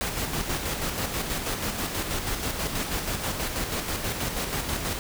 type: noise with tremolo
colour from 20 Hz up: pink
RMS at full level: -28 dBFS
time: 0.01-4.99 s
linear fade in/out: 0 ms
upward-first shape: square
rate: 6.2 Hz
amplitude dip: 40%
effects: none